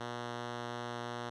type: tone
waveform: 5% pulse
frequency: 119.8 Hz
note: A#2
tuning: 48 cents sharp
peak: -27 dBFS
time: 0-1.3 s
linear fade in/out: 10 ms
effects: low-pass 5000 Hz 12 dB/octave